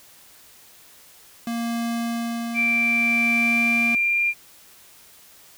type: tone with tremolo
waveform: square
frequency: 233.1 Hz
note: A#3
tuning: in tune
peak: -24 dBFS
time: 1.47-3.95 s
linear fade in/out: 2 ms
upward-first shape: sine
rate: 0.61 Hz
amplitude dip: 35%
type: tone with pitch glide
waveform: sine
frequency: 2349 to 2393 Hz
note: D7 to D7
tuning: 0 to +32 cents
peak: -18 dBFS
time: 2.54-4.34 s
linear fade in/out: 50 ms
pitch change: +32 cents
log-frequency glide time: 3.34-4.2 s
effects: white hiss -50 dBFS RMS until 5.57 s